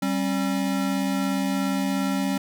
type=tone pair together; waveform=square; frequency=193.85 / 270.9 Hz; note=G3 / C#4; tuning=-19 / -40 cents; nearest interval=tritone; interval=579 cents; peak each=-26 dBFS; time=0.02-2.38 s; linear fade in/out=5 ms; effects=none